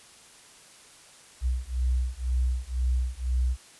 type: beating tone pair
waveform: sine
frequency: 61.74 / 63.74 Hz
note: B1 / C2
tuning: 0 / -45 cents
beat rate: 2 Hz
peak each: -27 dBFS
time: 1.41-3.57 s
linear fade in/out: 50 ms
effects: white hiss -52 dBFS RMS until 3.79 s + resampled to 24000 Hz